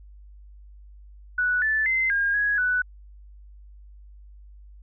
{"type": "tone with pitch steps", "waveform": "sine", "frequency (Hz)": [1477, 1751, 2067, 1618, 1665, 1488], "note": ["F#6", "A6", "C7", "G#6", "G#6", "F#6"], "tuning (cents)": [-3, -9, -22, -46, 4, 9], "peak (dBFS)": -20, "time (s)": [1.38, 2.82], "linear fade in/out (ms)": 5, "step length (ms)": 240, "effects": ["added 50 Hz sine -44 dBFS peak until 4.82 s"]}